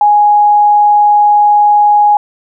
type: tone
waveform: sine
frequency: 830.6 Hz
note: G#5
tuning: in tune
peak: -4 dBFS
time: 0.01-2.17 s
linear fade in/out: 2 ms
effects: none